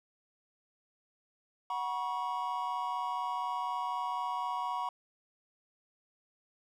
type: chord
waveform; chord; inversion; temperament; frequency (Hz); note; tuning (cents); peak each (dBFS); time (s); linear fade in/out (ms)
triangle; F# suspended fourth; none; equal with one note detuned; 740 / 964.6 / 1108.7; F#5 / B5 / C#6; 0 / -41 / 0; -37 / -33 / -36; 1.7-4.89; 2
effects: none